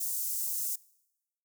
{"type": "high-pass noise", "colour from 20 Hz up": "white", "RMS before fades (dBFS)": -33, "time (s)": [0, 0.76], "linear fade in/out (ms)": 10, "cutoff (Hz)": 6600, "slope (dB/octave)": 24, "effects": ["noise-tail reverb RT60 0.9 s tail -23 dB re dry"]}